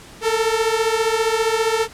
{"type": "beating tone pair", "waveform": "sawtooth", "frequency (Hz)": [440, 455], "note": ["A4", "A#4"], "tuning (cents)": [0, -42], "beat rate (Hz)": 15, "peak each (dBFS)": -16, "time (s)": [0.21, 1.88], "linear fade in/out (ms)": 50, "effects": ["pink hiss -42 dBFS RMS until 1.93 s", "low-pass 10000 Hz 12 dB/octave"]}